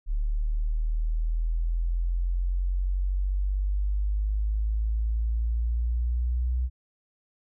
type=exponential sweep; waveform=sine; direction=up; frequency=36.71 to 62.4 Hz; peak=-23 dBFS; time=0.06-6.7 s; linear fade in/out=50 ms; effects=none